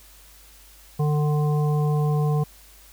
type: harmonic tone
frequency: 149.5 Hz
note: D3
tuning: 31 cents sharp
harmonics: 1 / 3 / 5 / 7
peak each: -19 / -29 / -33 / -36 dBFS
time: 0.99-2.44 s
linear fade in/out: 10 ms
effects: added 50 Hz sine -51 dBFS peak until 2.92 s + white hiss -51 dBFS RMS until 2.92 s